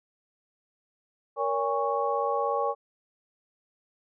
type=tone cluster; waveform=sine; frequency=468.5 / 565 / 816 / 1109 Hz; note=A#4 / C#5 / G#5 / C#6; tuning=+9 / +33 / -31 / 0 cents; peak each=-30 dBFS; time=1.36-2.75 s; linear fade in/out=50 ms; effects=none